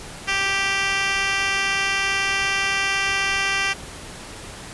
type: tone with band-pass filter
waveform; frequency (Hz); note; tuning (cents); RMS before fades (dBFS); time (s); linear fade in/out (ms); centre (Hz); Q
10% pulse; 392; G4; 0; -22; 0.27-3.74; 20; 3100; 1.3
effects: pink hiss -37 dBFS RMS until 4.73 s + resampled to 24000 Hz